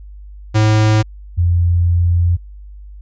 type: tone pair in turn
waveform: square / sine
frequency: 108.1 / 86.72 Hz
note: A2 / F2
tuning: -30 / -12 cents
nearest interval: major third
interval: 382 cents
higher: first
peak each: -10 dBFS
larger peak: neither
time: 0.54-1.03 / 1.37-2.37 s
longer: second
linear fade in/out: 20 ms
effects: added 50 Hz sine -32 dBFS peak until 3.01 s + resampled to 16000 Hz